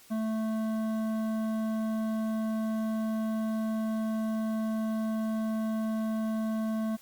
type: tone with hard clipping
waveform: sine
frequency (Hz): 220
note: A3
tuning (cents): 0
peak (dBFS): -30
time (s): 0.1-6.97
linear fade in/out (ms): 20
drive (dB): 11
effects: white hiss -56 dBFS RMS until 7.01 s + Opus 48 kbps